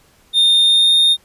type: tone with pitch glide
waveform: triangle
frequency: 3644 to 3667 Hz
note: A#7 to A#7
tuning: -40 to -29 cents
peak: -8 dBFS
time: 0.33-1.17 s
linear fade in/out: 50 ms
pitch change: +11 cents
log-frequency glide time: 0.62-0.94 s
effects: pink hiss -53 dBFS RMS until 1.24 s + resampled to 32000 Hz